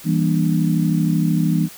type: chord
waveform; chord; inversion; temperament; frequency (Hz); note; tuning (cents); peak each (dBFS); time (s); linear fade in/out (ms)
sine; E half-diminished seventh; none; just; 164.81 / 197.78 / 237.3 / 296.7; E3 / G3 / Bb3 / D4; 0 / +16 / +31 / +18; -17 / -22 / -23 / -23; 0.04-1.69; 50
effects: white hiss -40 dBFS RMS until 1.77 s